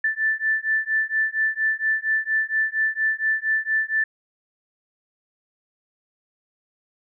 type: beating tone pair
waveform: sine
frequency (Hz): 1760 / 1764.3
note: A6 / A6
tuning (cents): 0 / +4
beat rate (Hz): 4.3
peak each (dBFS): -23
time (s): 0.04-4.04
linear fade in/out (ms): 5
effects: none